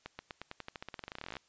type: accelerating click train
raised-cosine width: 0.3 ms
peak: -25 dBFS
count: 26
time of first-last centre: 0.06-1.368 s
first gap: 130 ms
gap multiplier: 0.91
effects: white hiss -69 dBFS RMS until 1.48 s + resampled to 16000 Hz